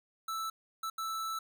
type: tone bursts at uneven times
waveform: square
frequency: 1318.5 Hz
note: E6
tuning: in tune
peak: -35 dBFS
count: 3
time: 0.28-0.5 / 0.83-0.9 / 0.98-1.39 s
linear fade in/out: 5 ms
effects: none